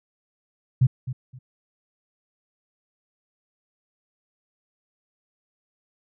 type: tone with echo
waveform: sine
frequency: 127.9 Hz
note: C3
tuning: 39 cents flat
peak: -13 dBFS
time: 0.81-0.87 s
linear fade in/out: 10 ms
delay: 260 ms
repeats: 2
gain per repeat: -13 dB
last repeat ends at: 1.39 s
effects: none